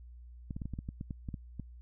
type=clicks; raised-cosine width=5 ms; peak=-26 dBFS; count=12; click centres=0.508 / 0.565 / 0.618 / 0.656 / 0.737 / 0.789 / 0.889 / 1.011 / 1.108 / 1.288 / 1.342 / 1.597 s; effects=added 60 Hz sine -48 dBFS peak until 1.81 s